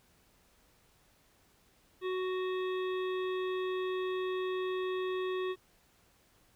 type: harmonic tone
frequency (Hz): 370.8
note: F#4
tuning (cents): +4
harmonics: 1 / 3 / 5 / 7 / 9 / 10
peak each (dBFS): -32 / -42 / -46 / -49 / -51 / -52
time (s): 2.01-5.56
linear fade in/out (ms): 50
effects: pink hiss -67 dBFS RMS until 6.55 s